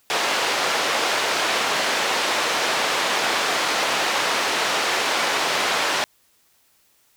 pink band-pass noise, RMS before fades -22 dBFS, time 0.1-6.04 s, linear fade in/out 0 ms, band 560 to 5100 Hz, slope 12 dB/octave, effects white hiss -61 dBFS RMS until 7.16 s

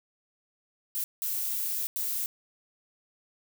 violet noise bursts at uneven times, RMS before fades -31 dBFS, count 3, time 0.95-1.04 / 1.22-1.87 / 1.96-2.26 s, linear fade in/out 0 ms, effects none

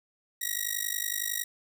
5% pulse tone with amplitude modulation, 1908 Hz, A#6, 40 cents sharp, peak -15 dBFS, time 0.41-1.44 s, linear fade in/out 10 ms, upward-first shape sine, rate 50.9 Hz, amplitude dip 95%, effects none

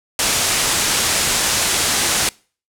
white low-pass noise, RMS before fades -18 dBFS, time 0.19-2.29 s, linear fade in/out 2 ms, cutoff 9700 Hz, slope 24 dB/octave, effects noise-tail reverb RT60 0.4 s tail -25 dB re dry

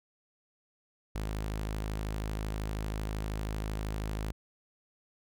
sawtooth tone, 52.8 Hz, G#1, 29 cents sharp, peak -29 dBFS, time 1.15-4.32 s, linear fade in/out 5 ms, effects none

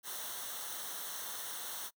white noise with comb filter, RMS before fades -42 dBFS, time 0.03-1.91 s, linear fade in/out 50 ms, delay 0.41 ms, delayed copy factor -0.75, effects noise-tail reverb RT60 0.1 s tail -24 dB re dry

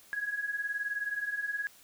sine beating tone pair, 1651 / 1670 Hz, G#6 / G#6, -11 / +9 cents, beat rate 19 Hz, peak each -37 / -33 dBFS, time 0.13-1.67 s, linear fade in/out 0 ms, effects white hiss -58 dBFS RMS until 1.83 s

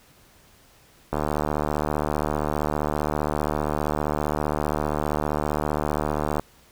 click train, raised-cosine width 1 ms, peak -10 dBFS, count 397, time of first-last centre 1.13-6.396 s, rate 75.2 Hz, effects pink hiss -55 dBFS RMS until 6.71 s

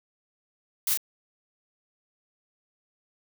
blue noise with echo, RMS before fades -26 dBFS, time 0.87-0.94 s, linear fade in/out 2 ms, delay 34 ms, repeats 1, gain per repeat -2 dB, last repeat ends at 0.974 s, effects none

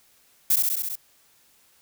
violet noise with echo, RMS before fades -19 dBFS, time 0.5-0.56 s, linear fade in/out 5 ms, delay 66 ms, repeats 6, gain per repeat -2 dB, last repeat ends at 0.956 s, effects white hiss -60 dBFS RMS until 1.81 s

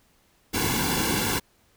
pink noise with comb filter, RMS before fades -25 dBFS, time 0.53-1.4 s, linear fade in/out 20 ms, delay 1.6 ms, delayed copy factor -0.85, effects pink hiss -63 dBFS RMS until 1.76 s

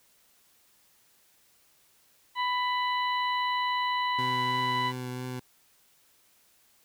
harmonic tone, 993 Hz, B5, 9 cents sharp, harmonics 1 / 2 / 3 / 4, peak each -27 / -33 / -37 / -39 dBFS, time 2.35-4.93 s, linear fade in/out 50 ms
20% pulse tone with vibrato, 126.2 Hz, B2, 38 cents sharp, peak -29 dBFS, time 4.18-5.4 s, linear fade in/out 10 ms, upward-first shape triangle, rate 3 Hz, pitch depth 15 cents each way
effects white hiss -64 dBFS RMS until 6.84 s

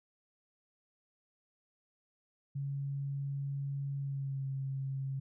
sine tone with pitch glide, 139.4 to 135.28 Hz, C#3 to C#3, +10 to -42 cents, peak -34 dBFS, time 2.55-5.2 s, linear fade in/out 10 ms, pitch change -52 cents, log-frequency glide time 3.98-4.47 s, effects none

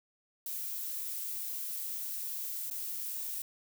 violet noise with dropouts, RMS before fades -38 dBFS, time 0.46-3.42 s, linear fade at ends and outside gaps 2 ms, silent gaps 2.701-2.71 s, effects none

